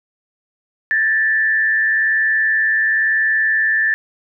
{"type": "tone with frequency modulation", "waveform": "sine", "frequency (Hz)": 1760, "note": "A6", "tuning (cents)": 0, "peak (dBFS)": -13, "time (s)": [0.91, 3.94], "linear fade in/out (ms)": 0, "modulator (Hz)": 101, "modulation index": 0.61, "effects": []}